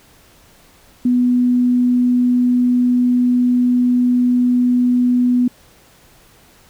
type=tone; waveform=sine; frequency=246.9 Hz; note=B3; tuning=in tune; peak=-11 dBFS; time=1.05-5.48 s; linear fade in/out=5 ms; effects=pink hiss -49 dBFS RMS until 6.69 s